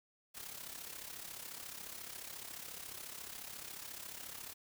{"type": "noise with amplitude modulation", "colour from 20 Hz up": "white", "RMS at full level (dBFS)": -45, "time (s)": [0.34, 4.54], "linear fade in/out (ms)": 20, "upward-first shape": "sine", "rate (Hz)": 34.2, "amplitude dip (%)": 65, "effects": []}